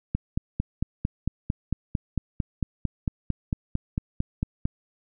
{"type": "click train", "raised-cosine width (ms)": 5, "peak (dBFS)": -12, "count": 21, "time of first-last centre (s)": [0.15, 4.655], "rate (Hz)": 4.44, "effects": []}